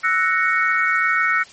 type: chord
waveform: sine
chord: F# dominant seventh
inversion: third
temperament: equal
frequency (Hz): 1318.5 / 1480 / 1864.7 / 2217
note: E6 / F#6 / A#6 / C#7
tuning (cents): 0 / 0 / 0 / 0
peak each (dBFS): -21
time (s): 0.03-1.44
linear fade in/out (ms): 20
effects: white hiss -44 dBFS RMS until 1.52 s + MP3 32 kbps